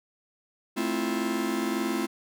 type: chord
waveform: 45% pulse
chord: F major seventh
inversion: first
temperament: just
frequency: 218.3 / 261.9 / 327.4 / 349.2 Hz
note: A3 / C4 / E4 / F4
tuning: -13 / +2 / -12 / 0 cents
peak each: -32 dBFS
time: 0.76-2.07 s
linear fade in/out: 20 ms
effects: none